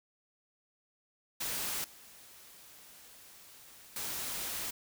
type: noise with level steps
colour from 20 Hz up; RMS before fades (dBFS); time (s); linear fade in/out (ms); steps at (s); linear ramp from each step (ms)
white; -36 / -55 / -38; 1.4-4.71; 10; 1.84 / 3.96; 2
effects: none